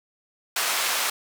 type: band-pass noise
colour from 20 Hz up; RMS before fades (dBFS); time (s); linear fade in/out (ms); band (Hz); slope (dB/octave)
pink; -25; 0.56-1.1; 5; 980 to 15000; 12
effects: none